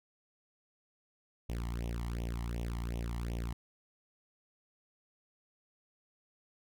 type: tone with flanger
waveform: sawtooth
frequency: 58.27 Hz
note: A#1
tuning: in tune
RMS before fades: -37 dBFS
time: 1.49-3.53 s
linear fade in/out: 5 ms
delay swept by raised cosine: 0.32 to 1.01 ms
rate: 2.7 Hz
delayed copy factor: +1
effects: none